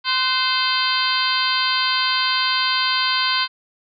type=harmonic tone with a mistuned harmonic; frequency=520 Hz; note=C5; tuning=11 cents flat; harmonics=2 / 3 / 4 / 5 / 6 / 7 / 8 / 9; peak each=-23 / -25 / -28 / -28 / -25 / -28 / -24 / -26 dBFS; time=0.04-3.48 s; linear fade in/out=50 ms; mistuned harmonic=3; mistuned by=-44 cents; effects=none